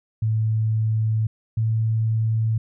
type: tone pair in turn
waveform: sine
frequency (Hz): 110 / 111.34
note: A2 / A2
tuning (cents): 0 / +21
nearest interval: unison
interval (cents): 21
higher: second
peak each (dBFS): -18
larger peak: neither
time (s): 0.22-1.27 / 1.57-2.58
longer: first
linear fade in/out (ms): 5
effects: none